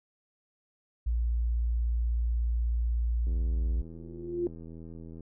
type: tone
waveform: sine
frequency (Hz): 58.2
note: A#1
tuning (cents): -2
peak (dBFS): -25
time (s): 1.06-3.82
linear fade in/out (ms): 10
type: click train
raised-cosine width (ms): 3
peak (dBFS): -33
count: 160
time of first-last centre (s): 3.27-5.207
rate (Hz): 82.1
type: tone with exponential growth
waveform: sine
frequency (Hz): 349.2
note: F4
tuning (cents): 0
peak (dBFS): -24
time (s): 3.82-4.47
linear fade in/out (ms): 1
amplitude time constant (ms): 140
effects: none